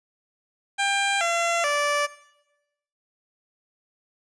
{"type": "tone with pitch steps", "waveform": "15% pulse", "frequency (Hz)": [796, 681.1, 582.7], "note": ["G5", "F5", "D5"], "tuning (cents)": [26, -44, -14], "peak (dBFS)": -15, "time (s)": [0.78, 2.07], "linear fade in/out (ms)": 20, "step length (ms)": 430, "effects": ["noise-tail reverb RT60 0.9 s tail -17 dB re dry", "resampled to 22050 Hz"]}